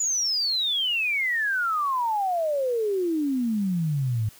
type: exponential sweep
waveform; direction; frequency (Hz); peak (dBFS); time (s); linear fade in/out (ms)
sine; down; 7040 to 103.83; -22; 0-4.29; 5
effects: white hiss -51 dBFS RMS until 4.39 s